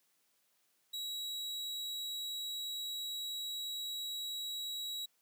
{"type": "tone", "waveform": "40% pulse", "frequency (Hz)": 3877, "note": "B7", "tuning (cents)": -33, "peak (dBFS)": -37, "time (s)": [0.93, 5.06], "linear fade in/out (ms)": 10, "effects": ["white hiss -75 dBFS RMS until 5.21 s", "high-pass 150 Hz 12 dB/octave"]}